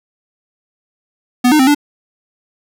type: tone with pitch steps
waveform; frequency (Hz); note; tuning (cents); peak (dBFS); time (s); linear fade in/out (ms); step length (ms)
square; 247.7 / 304.9 / 261.7 / 291.9; B3 / D#4 / C4 / D4; +5 / -35 / 0 / -10; -8; 1.44-1.748; 10; 77
effects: none